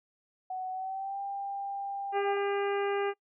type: tone with pitch glide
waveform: sine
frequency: 746 to 794.9 Hz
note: F#5 to G5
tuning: +14 to +24 cents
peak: -33 dBFS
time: 0.5-2.37 s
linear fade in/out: 5 ms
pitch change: +110 cents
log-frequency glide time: 0.71-1.2 s
type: harmonic tone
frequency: 401.3 Hz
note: G4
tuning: 41 cents sharp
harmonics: 1 / 2 / 3 / 4 / 5 / 6 / 7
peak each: -29 / -35 / -39 / -41 / -43 / -45 / -46 dBFS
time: 2.12-3.14 s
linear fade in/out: 50 ms
effects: noise-tail reverb RT60 0.1 s tail -25 dB re dry